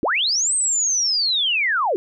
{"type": "linear two-way sweep", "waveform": "sine", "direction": "up then down", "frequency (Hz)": [220, 8400, 333.2], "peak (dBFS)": -17, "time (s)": [0.03, 1.96], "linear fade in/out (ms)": 0, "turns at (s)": 0.54, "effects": []}